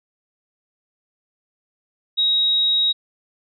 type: tone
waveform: sine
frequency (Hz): 3800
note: A#7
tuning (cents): +33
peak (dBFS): -15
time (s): 2.17-2.93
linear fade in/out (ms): 20
effects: none